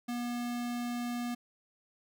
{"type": "tone", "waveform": "square", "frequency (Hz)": 241.1, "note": "B3", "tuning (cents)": -41, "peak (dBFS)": -34, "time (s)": [0.08, 1.35], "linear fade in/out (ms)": 10, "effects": []}